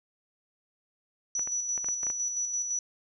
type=tone with tremolo; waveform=sine; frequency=5910 Hz; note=F#8; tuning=3 cents flat; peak=-27 dBFS; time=1.35-2.79 s; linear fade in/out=2 ms; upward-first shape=square; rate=5.9 Hz; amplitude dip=40%
type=clicks; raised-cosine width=0.5 ms; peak=-27 dBFS; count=8; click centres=1.394 / 1.474 / 1.778 / 1.845 / 1.887 / 2.032 / 2.068 / 2.101 s
effects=none